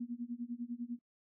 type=tone with tremolo; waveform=sine; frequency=239.4 Hz; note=A#3; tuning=46 cents sharp; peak=-35 dBFS; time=0-0.99 s; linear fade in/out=10 ms; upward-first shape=sine; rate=10 Hz; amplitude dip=95%; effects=noise-tail reverb RT60 0.1 s tail -25 dB re dry